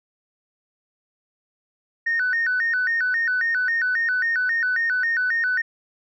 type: tone with vibrato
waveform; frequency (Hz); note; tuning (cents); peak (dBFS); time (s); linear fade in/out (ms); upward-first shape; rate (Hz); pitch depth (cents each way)
sine; 1661.2; G#6; 0; -18; 2.06-5.62; 10; square; 3.7; 180
effects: tanh soft clip ceiling -15 dBFS